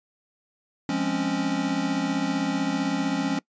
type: chord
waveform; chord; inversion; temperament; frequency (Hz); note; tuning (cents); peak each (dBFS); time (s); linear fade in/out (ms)
square; Db major seventh; first; equal; 174.61 / 207.7 / 261.6 / 277.2; F3 / Ab3 / C4 / Db4; 0 / 0 / 0 / 0; -32 / -32 / -31 / -27; 0.89-3.39; 2
effects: noise-tail reverb RT60 0.1 s tail -23 dB re dry + resampled to 16000 Hz